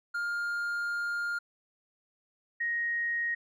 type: tone pair in turn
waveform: triangle / sine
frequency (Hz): 1408 / 1875.5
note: F6 / A#6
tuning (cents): +14 / +10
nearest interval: perfect fourth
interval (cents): 496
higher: second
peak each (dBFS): -28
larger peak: neither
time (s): 0.14-1.39 / 2.6-3.35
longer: first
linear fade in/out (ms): 10
effects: none